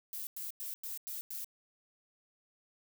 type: noise bursts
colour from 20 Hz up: violet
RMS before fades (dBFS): -41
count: 6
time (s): 0.13-1.445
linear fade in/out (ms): 0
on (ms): 140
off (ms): 95
effects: none